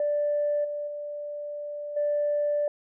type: tone with level steps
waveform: sine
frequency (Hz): 587.3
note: D5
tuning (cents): 0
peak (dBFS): -22 / -29 / -32 / -22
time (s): 0-2.68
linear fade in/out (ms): 2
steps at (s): 0.64 / 0.87 / 1.96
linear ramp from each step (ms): 10
effects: tanh soft clip ceiling -18 dBFS